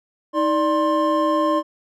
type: tone cluster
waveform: triangle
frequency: 315.3 / 588 / 1057 Hz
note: D#4 / D5 / C6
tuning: +23 / +2 / +17 cents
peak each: -19 dBFS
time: 0.33-1.63 s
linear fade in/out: 50 ms
effects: none